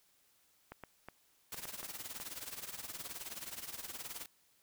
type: clicks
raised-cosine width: 0.5 ms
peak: -31 dBFS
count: 7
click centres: 0.72 / 0.837 / 1.086 / 1.544 / 1.654 / 1.83 / 2.201 s
type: noise with tremolo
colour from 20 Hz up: white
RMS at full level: -42 dBFS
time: 1.52-4.26 s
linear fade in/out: 2 ms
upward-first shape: triangle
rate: 19 Hz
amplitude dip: 85%
effects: white hiss -71 dBFS RMS until 4.62 s

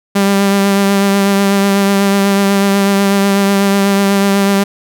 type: tone with vibrato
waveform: sawtooth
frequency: 198.2 Hz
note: G3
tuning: 19 cents sharp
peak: -5 dBFS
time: 0.15-4.64 s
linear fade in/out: 10 ms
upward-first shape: triangle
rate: 8.1 Hz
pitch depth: 23 cents each way
effects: none

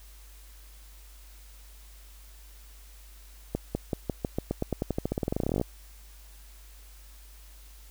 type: accelerating click train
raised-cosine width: 2 ms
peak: -14 dBFS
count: 29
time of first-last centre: 3.55-5.614 s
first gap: 200 ms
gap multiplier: 0.91
effects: added 50 Hz sine -48 dBFS peak until 7.9 s + white hiss -56 dBFS RMS until 7.9 s

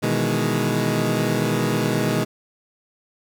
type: chord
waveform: 20% pulse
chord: E major seventh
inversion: second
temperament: equal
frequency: 123.47 / 155.56 / 164.81 / 207.7 Hz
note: B2 / D#3 / E3 / G#3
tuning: 0 / 0 / 0 / 0 cents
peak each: -19 / -20 / -24 / -19 dBFS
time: 0.02-2.25 s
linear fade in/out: 20 ms
effects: none

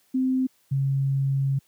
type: tone pair in turn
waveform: sine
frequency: 259.4 / 136.62 Hz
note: C4 / C#3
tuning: -15 / -25 cents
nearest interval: major seventh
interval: 1110 cents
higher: first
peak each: -20 dBFS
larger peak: neither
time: 0.14-0.47 / 0.71-1.59 s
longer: second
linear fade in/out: 10 ms
effects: white hiss -64 dBFS RMS until 1.67 s + high-pass 80 Hz 12 dB/octave

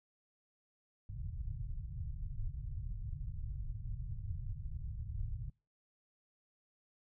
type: low-pass noise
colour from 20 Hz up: pink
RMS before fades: -41 dBFS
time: 1.09-5.5 s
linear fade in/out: 5 ms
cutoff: 140 Hz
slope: 48 dB/octave
effects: noise-tail reverb RT60 0.3 s tail -25 dB re dry

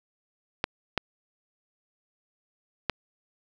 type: clicks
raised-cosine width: 0.3 ms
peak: -8 dBFS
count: 3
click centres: 0.641 / 0.977 / 2.897 s
effects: none

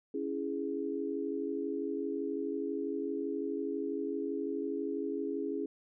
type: chord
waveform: sine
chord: C# minor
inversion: none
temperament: equal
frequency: 277.2 / 329.6 / 415.3 Hz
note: C#4 / E4 / G#4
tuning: 0 / 0 / 0 cents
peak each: -37 / -38 / -36 dBFS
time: 0.14-5.66 s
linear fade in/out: 5 ms
effects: none

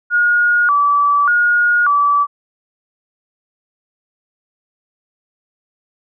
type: tone with vibrato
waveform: sine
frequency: 1287 Hz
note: E6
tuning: 42 cents flat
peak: -10 dBFS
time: 0.1-2.27 s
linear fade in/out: 50 ms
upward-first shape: square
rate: 0.85 Hz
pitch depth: 190 cents each way
effects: none

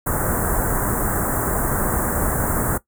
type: band-stop noise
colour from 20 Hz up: pink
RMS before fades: -21 dBFS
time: 0.06-2.78 s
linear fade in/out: 10 ms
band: 1700 to 7800 Hz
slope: 48 dB/octave
effects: noise-tail reverb RT60 0.1 s tail -17 dB re dry

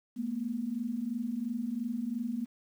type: tone pair together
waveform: sine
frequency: 218.6 / 241.5 Hz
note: A3 / B3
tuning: -11 / -39 cents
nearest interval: major second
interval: 172 cents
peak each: -36 / -33 dBFS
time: 0.16-2.46 s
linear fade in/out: 20 ms
effects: 10-bit

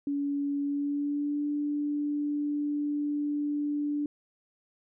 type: tone with pitch glide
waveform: sine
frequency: 284 to 292.7 Hz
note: C#4 to D4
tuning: +42 to -6 cents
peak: -27 dBFS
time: 0.07-4.06 s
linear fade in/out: 2 ms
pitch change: +52 cents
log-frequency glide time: 0.62-1.46 s
effects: none

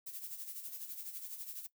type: noise with tremolo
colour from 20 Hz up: violet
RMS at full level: -43 dBFS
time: 0.06-1.67 s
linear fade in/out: 10 ms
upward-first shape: sine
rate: 12 Hz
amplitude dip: 60%
effects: noise-tail reverb RT60 0.1 s tail -18 dB re dry

